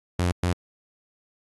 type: tone bursts at uneven times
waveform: sawtooth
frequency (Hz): 88.6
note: F2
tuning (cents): +25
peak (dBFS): -17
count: 2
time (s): 0.19-0.32 / 0.43-0.53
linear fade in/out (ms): 5
effects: AAC 32 kbps